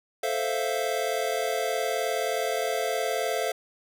square chord, F major seventh, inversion first, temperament equal, 440 / 523.3 / 659.3 / 698.5 Hz, A4 / C5 / E5 / F5, 0 / 0 / 0 / 0 cents, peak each -32 dBFS, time 0.23-3.52 s, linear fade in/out 5 ms, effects none

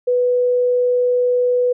sine tone, 493.9 Hz, B4, in tune, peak -13 dBFS, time 0.07-1.73 s, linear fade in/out 10 ms, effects none

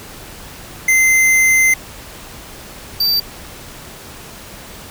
square tone pair in turn, 2073 / 4654 Hz, C7 / D8, -17 / -17 cents, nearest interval octave + major second, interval 1400 cents, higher second, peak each -10 / -13 dBFS, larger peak first, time 0.88-1.74 / 3-3.2 s, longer first, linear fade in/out 5 ms, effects pink hiss -35 dBFS RMS until 4.9 s

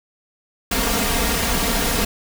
pink noise with comb filter, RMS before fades -20 dBFS, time 0.71-2.05 s, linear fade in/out 5 ms, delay 4.3 ms, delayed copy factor +0.75, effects none

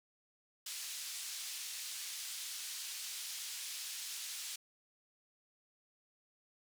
pink band-pass noise, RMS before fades -44 dBFS, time 0.66-4.56 s, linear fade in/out 5 ms, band 3700 to 11000 Hz, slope 12 dB/octave, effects none

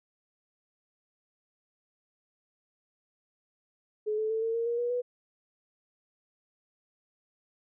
sine tone with pitch steps, 426.4 / 435.1 / 444 / 453.1 / 462.3 / 471.8 / 481.4 / 491.2 Hz, G#4 / A4 / A4 / A#4 / A#4 / A#4 / B4 / B4, +46 / -19 / +16 / -49 / -14 / +21 / -44 / -9 cents, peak -27 dBFS, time 4.06-5.02 s, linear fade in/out 20 ms, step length 120 ms, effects none

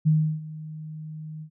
sine tone with ADSR envelope, 155.5 Hz, D#3, 1 cent flat, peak -15 dBFS, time 0.05-1.5 s, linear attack 22 ms, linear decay 330 ms, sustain -19 dB, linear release 82 ms, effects none

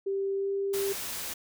sine tone with pitch glide, 392 to 395 Hz, G4 to G4, 0 to +13 cents, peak -27 dBFS, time 0.06-0.93 s, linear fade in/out 10 ms, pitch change +13 cents, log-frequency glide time 0.36-0.49 s
white noise, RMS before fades -36 dBFS, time 0.73-1.34 s, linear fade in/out 10 ms
effects none

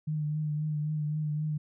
sine tone with vibrato, 151.8 Hz, D#3, 42 cents flat, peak -28 dBFS, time 0.07-1.58 s, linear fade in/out 10 ms, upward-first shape triangle, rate 3.8 Hz, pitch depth 35 cents each way, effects none

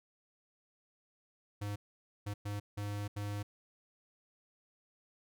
square tone bursts at uneven times, 102.6 Hz, G#2, 21 cents flat, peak -37 dBFS, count 5, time 1.61-1.76 / 2.26-2.34 / 2.45-2.6 / 2.77-3.08 / 3.16-3.43 s, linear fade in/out 10 ms, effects none

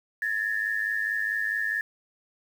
sine tone pair together, 1703 / 1807.6 Hz, G#6 / A6, +43 / +46 cents, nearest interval minor second, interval 103 cents, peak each -28 dBFS, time 0.22-1.81 s, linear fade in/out 2 ms, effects 8-bit

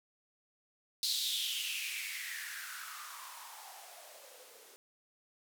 violet noise with band-pass filter sweep, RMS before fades -41 dBFS, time 1.03-4.76 s, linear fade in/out 0 ms, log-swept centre 4200 to 410 Hz, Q 6, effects none

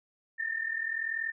sine tone pair together, 1775.5 / 1816 Hz, A6 / A#6, +15 / -46 cents, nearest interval unison, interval 39 cents, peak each -35 / -32 dBFS, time 0.38-1.32 s, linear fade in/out 20 ms, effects none

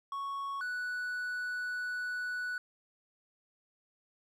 triangle tone pair in turn, 1108.7 / 1479.9 Hz, C#6 / F#6, 0 / 0 cents, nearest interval perfect fourth, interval 500 cents, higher second, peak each -33 / -32 dBFS, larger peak second, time 0.12-0.61 / 0.61-2.58 s, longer second, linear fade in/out 2 ms, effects none

